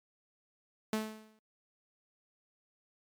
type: tone with exponential decay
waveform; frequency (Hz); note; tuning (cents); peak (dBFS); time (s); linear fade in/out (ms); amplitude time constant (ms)
sawtooth; 217.3; A3; -21; -25; 0.93-1.39; 2; 100
effects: MP3 96 kbps